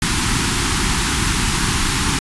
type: band-stop noise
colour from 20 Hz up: pink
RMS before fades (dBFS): -18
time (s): 0.02-2.19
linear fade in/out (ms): 2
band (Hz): 370 to 850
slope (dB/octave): 48
effects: resampled to 24000 Hz